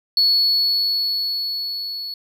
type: tone with level ramp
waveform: triangle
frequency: 4399 Hz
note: C#8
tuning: 14 cents flat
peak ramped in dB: -10 to -26 dBFS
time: 0.17-2.14 s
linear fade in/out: 2 ms
effects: tanh soft clip ceiling -9 dBFS